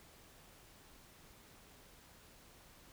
silence, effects pink hiss -61 dBFS RMS until 2.92 s

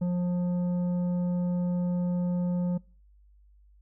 triangle tone with tanh clipping, 177.5 Hz, F3, 28 cents sharp, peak -26 dBFS, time 0.01-2.78 s, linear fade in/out 10 ms, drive 12 dB, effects noise-tail reverb RT60 0.4 s tail -25 dB re dry + added 50 Hz sine -55 dBFS peak until 3.81 s

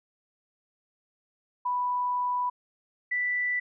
sine tone pair in turn, 987.8 / 1975.6 Hz, B5 / B6, 0 / 0 cents, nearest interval octave, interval 1200 cents, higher second, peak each -25 dBFS, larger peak neither, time 1.65-2.5 / 3.11-3.6 s, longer first, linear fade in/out 10 ms, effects none

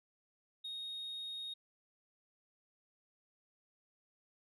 sine tone, 3729 Hz, A#7, in tune, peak -39 dBFS, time 0.64-1.54 s, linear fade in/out 10 ms, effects tanh soft clip ceiling -39 dBFS

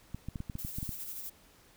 clicks, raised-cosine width 5 ms, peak -25 dBFS, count 10, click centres 0.146 / 0.286 / 0.358 / 0.404 / 0.498 / 0.554 / 0.649 / 0.785 / 0.829 / 0.892 s
violet noise with tremolo, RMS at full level -40 dBFS, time 0.58-1.3 s, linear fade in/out 10 ms, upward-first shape sine, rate 12 Hz, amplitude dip 40%
effects pink hiss -61 dBFS RMS until 1.76 s

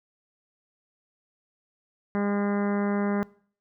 harmonic tone with a mistuned harmonic, 202.7 Hz, G#3, 42 cents flat, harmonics 1 / 2 / 3 / 4 / 5 / 6 / 7 / 8 / 9 / 10, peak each -25 / -31 / -35 / -37 / -39 / -41 / -42 / -43 / -44 / -45 dBFS, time 2.15-3.23 s, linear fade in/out 0 ms, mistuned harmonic 5, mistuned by +16 cents, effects noise-tail reverb RT60 0.5 s tail -22 dB re dry

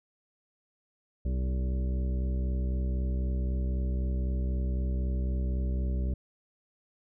harmonic tone with a mistuned harmonic, 63.9 Hz, C2, 40 cents flat, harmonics 1 / 2 / 3 / 4 / 5 / 6 / 7 / 9, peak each -27 / -39 / -38 / -46 / -47 / -47 / -52 / -49 dBFS, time 1.25-6.14 s, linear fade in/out 5 ms, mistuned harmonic 6, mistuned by +28 cents, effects none

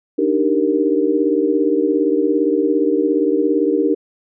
sine chord, Eb major seventh, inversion third, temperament equal, 293.7 / 311.1 / 392 / 466.2 Hz, D4 / Eb4 / G4 / Bb4, 0 / 0 / 0 / 0 cents, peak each -19 dBFS, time 0.18-3.95 s, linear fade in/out 10 ms, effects none

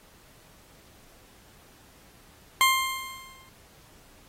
20% pulse tone with exponential decay, 1056 Hz, C6, 16 cents sharp, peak -11 dBFS, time 2.61-3.49 s, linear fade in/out 0 ms, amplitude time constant 190 ms, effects pink hiss -56 dBFS RMS until 4.28 s + AAC 48 kbps

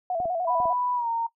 sine tone with vibrato, 696 Hz, F5, 6 cents flat, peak -24 dBFS, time 0.1-0.73 s, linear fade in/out 2 ms, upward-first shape square, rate 10 Hz, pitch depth 82 cents each way
clicks, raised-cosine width 2 ms, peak -27 dBFS, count 4, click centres 0.202 / 0.256 / 0.602 / 0.656 s
sine tone with pitch glide, 987.8 to 921.6 Hz, B5 to A#5, 0 to -20 cents, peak -24 dBFS, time 0.47-1.27 s, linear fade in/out 10 ms, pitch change -120 cents, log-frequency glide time 0.95-1.08 s
effects noise-tail reverb RT60 0.1 s tail -18 dB re dry

